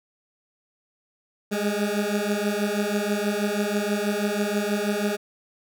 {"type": "beating tone pair", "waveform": "20% pulse", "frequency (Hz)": [203.3, 209.5], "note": ["G#3", "G#3"], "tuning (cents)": [-37, 15], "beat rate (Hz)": 6.2, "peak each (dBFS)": -21, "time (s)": [1.51, 5.17], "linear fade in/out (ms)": 20, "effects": []}